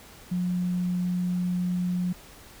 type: tone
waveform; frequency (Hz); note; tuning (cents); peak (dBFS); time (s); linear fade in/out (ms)
sine; 179.3; F3; +46; -24; 0.31-2.13; 10
effects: pink hiss -49 dBFS RMS until 2.6 s